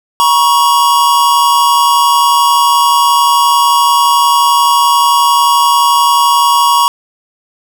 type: tone pair together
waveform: square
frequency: 957.3 / 1108.7 Hz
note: A#5 / C#6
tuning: +46 / 0 cents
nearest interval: minor third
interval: 254 cents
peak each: -10 dBFS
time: 0.2-6.88 s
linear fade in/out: 0 ms
effects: none